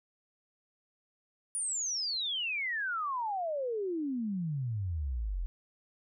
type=exponential sweep; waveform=sine; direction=down; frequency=9800 to 40.07 Hz; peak=-31 dBFS; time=1.55-5.46 s; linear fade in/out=0 ms; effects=none